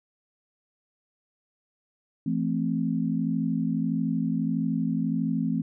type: chord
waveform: sine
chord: A minor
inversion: second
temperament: equal with one note detuned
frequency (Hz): 167.6 / 220 / 261.6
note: E3 / A3 / C4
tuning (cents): +29 / 0 / 0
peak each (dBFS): -28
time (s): 2.26-5.62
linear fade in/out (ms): 5
effects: none